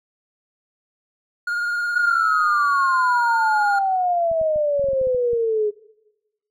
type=tone with vibrato; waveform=triangle; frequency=1423 Hz; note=F6; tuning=32 cents sharp; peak=-19 dBFS; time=1.47-3.79 s; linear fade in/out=5 ms; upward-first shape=square; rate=19 Hz; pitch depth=16 cents each way
type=exponential sweep; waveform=sine; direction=down; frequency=1465 to 415.3 Hz; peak=-17 dBFS; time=1.94-5.71 s; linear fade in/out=20 ms
type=clicks; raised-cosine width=5 ms; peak=-27 dBFS; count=11; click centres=4.315 / 4.414 / 4.56 / 4.795 / 4.842 / 4.887 / 4.933 / 5.014 / 5.071 / 5.147 / 5.333 s
effects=noise-tail reverb RT60 1.0 s tail -21 dB re dry